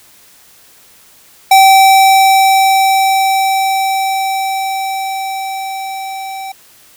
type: tone with level ramp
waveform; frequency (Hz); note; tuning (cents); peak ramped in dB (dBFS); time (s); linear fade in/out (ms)
square; 773; G5; -24; -3 to -23; 1.51-6.52; 5
effects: white hiss -44 dBFS RMS until 6.96 s